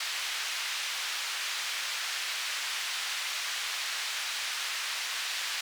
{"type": "band-pass noise", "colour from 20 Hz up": "white", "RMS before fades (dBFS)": -34, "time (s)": [0, 5.61], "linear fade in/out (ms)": 5, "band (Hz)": [1400, 4200], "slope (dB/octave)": 12, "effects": []}